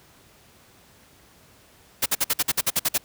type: noise bursts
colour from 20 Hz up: white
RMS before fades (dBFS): -21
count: 11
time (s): 2.02-2.98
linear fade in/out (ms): 10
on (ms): 40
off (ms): 52
effects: pink hiss -54 dBFS RMS until 3.04 s + high-pass 60 Hz 12 dB/octave